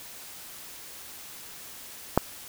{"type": "click", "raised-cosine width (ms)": 1, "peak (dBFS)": -4, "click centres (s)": 2.176, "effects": ["white hiss -44 dBFS RMS until 2.48 s"]}